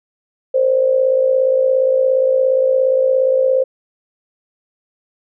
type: tone with amplitude modulation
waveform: sine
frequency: 523.3 Hz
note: C5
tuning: in tune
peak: -8 dBFS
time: 0.54-3.64 s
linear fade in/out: 10 ms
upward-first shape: sine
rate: 57.2 Hz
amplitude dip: 65%
effects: none